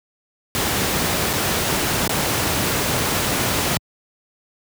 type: noise with dropouts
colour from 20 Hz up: pink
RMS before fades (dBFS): -20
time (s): 0.55-3.77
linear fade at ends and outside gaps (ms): 0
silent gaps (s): 1.331-1.335 / 2.076-2.094
effects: high-pass 80 Hz 12 dB/octave